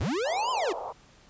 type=linear two-way sweep; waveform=square; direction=up then down; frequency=53 to 1048 to 317.4 Hz; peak=-27 dBFS; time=0-0.73 s; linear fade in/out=10 ms; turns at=0.51 s
type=band-pass noise; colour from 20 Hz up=white; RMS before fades=-36 dBFS; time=0.24-0.93 s; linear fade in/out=20 ms; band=450 to 1000 Hz; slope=48 dB/octave
effects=pink hiss -57 dBFS RMS until 1.29 s + resampled to 16000 Hz